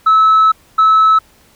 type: tone pair in turn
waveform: sine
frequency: 1300 / 1300 Hz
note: E6 / E6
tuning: -24 / -24 cents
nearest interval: unison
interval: 0 cents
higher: neither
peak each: -4 dBFS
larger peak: neither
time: 0.06-0.52 / 0.78-1.19 s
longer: first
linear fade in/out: 10 ms
effects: tanh soft clip ceiling -4 dBFS + pink hiss -49 dBFS RMS until 1.55 s